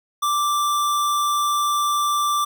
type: tone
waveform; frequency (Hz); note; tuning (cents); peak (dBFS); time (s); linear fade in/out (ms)
square; 1174.7; D6; 0; -19; 0.22-2.45; 10
effects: none